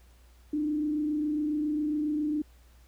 sine tone with frequency modulation, 300.5 Hz, D4, 40 cents sharp, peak -26 dBFS, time 0.53-2.42 s, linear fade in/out 5 ms, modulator 27.3 Hz, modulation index 0.38, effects added 60 Hz sine -54 dBFS peak until 2.87 s + pink hiss -64 dBFS RMS until 2.87 s

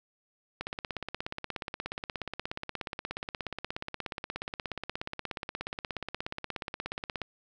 click train, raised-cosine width 0.3 ms, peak -19 dBFS, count 112, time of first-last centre 0.61-7.217 s, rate 16.8 Hz, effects none

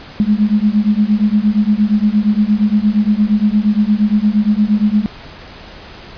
sine beating tone pair, 205.9 / 214.5 Hz, G#3 / A3, -15 / -44 cents, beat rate 8.6 Hz, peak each -13 dBFS, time 0.2-5.06 s, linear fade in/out 0 ms, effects pink hiss -35 dBFS RMS until 6.17 s + resampled to 11025 Hz

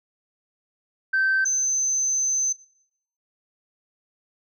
sine tone pair in turn, 1551 / 6165 Hz, G6 / G8, -19 / -30 cents, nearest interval 2 octaves, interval 2389 cents, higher second, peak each -17 / -19 dBFS, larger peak first, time 1.13-1.45 / 1.45-2.53 s, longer second, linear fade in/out 10 ms, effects noise-tail reverb RT60 0.7 s tail -22 dB re dry + tanh soft clip ceiling -15 dBFS

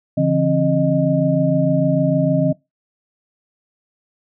sine tone cluster, 142.1 / 168.7 / 267.7 / 618 Hz, C#3 / E3 / C4 / D#5, +43 / +40 / +40 / -12 cents, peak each -19 dBFS, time 0.17-2.53 s, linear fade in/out 10 ms, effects noise-tail reverb RT60 0.2 s tail -22 dB re dry

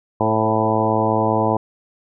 harmonic tone with a mistuned harmonic, 109.9 Hz, A2, 2 cents flat, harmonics 1 / 2 / 3 / 4 / 5 / 6 / 7 / 8 / 9, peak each -24 / -24 / -24 / -24 / -24 / -24 / -24 / -24 / -24 dBFS, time 0.2-1.57 s, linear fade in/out 5 ms, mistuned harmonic 5, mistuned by -17 cents, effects none

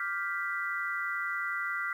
sine chord, G dominant seventh, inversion second, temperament equal, 1174.7 / 1396.9 / 1568 / 1975.5 Hz, D6 / F6 / G6 / B6, 0 / 0 / 0 / 0 cents, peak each -39 / -34 / -39 / -35 dBFS, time 0-1.93 s, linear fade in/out 2 ms, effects 10-bit

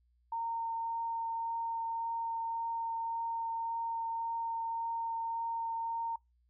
sine tone with vibrato, 917 Hz, A#5, 29 cents flat, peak -33 dBFS, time 0.32-6.16 s, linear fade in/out 5 ms, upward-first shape triangle, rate 1.8 Hz, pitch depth 8 cents each way, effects noise-tail reverb RT60 0.2 s tail -26 dB re dry + added 60 Hz sine -68 dBFS peak until 6.49 s

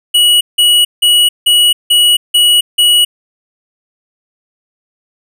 square tone bursts, 2925 Hz, F#7, 21 cents flat, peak -6 dBFS, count 7, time 0.14-3.05 s, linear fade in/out 10 ms, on 270 ms, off 170 ms, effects none

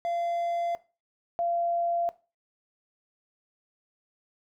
triangle / sine tone pair in turn, 687 / 687 Hz, F5 / F5, -29 / -29 cents, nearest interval unison, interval 0 cents, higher neither, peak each -25 dBFS, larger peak neither, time 0.05-0.75 / 1.39-2.09 s, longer neither, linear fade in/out 0 ms, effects noise-tail reverb RT60 0.3 s tail -17 dB re dry

